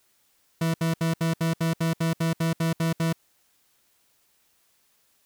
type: tone bursts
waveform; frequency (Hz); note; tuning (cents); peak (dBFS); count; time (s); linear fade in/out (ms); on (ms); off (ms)
40% pulse; 164; E3; -9; -21; 13; 0.61-3.128; 5; 130; 69
effects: white hiss -66 dBFS RMS until 5.25 s